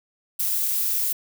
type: noise with amplitude modulation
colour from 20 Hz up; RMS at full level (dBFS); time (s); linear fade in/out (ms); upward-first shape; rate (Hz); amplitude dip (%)
violet; -21; 0.39-1.13; 10; sine; 203; 60
effects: none